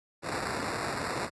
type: noise with sample-and-hold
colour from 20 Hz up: white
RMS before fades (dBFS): -33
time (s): 0.22-1.3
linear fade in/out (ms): 50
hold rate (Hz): 3150
effects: high-pass 80 Hz 12 dB/octave + resampled to 24000 Hz